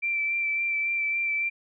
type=tone with vibrato; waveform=sine; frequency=2342 Hz; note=D7; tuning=5 cents flat; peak=-24 dBFS; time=0.02-1.5 s; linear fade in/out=20 ms; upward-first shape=sine; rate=3.6 Hz; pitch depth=18 cents each way; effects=none